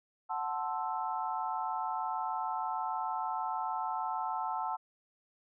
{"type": "chord", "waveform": "sine", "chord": "F# half-diminished seventh", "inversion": "none", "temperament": "equal", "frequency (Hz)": [740, 880, 1046.5, 1318.5], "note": ["F#5", "A5", "C6", "E6"], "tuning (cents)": [0, 0, 0, 0], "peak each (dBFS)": [-38, -35, -40, -40], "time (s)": [0.29, 4.77], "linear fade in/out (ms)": 20, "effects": []}